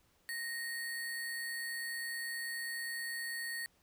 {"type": "tone with sample-and-hold", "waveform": "sine", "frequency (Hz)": 1864.7, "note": "A#6", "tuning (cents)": 0, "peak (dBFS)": -37, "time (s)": [0.29, 3.66], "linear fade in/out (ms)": 0, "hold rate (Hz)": 6300, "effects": ["pink hiss -71 dBFS RMS until 3.82 s"]}